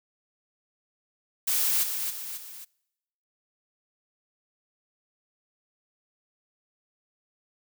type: noise with echo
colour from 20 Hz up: blue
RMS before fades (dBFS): -25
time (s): 1.47-1.84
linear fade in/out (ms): 10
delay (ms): 270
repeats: 3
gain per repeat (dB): -6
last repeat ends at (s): 2.65
effects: noise-tail reverb RT60 0.9 s tail -25 dB re dry